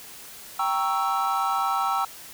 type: chord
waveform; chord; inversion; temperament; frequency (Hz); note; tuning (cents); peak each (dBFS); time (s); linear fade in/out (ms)
triangle; G diminished seventh; none; equal; 784 / 932.3 / 1108.7 / 1318.5; G5 / Bb5 / Db6 / Fb6; 0 / 0 / 0 / 0; -25 / -28 / -28 / -24; 0.59-2.05; 5
effects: white hiss -43 dBFS RMS until 2.33 s